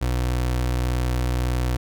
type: tone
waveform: 30% pulse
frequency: 61.74 Hz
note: B1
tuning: in tune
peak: -18 dBFS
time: 0.01-1.77 s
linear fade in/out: 10 ms
effects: none